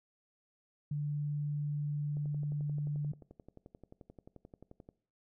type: tone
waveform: sine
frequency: 146.83 Hz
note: D3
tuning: in tune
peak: -32 dBFS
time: 0.91-3.12 s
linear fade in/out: 5 ms
type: click train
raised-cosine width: 2 ms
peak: -38 dBFS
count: 32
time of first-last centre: 2.17-4.889 s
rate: 11.4 Hz
effects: noise-tail reverb RT60 0.5 s tail -20 dB re dry